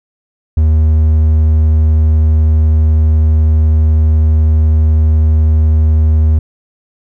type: tone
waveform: triangle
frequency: 78 Hz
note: D#2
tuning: 5 cents sharp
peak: -4 dBFS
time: 0.57-6.39 s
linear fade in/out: 5 ms
effects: none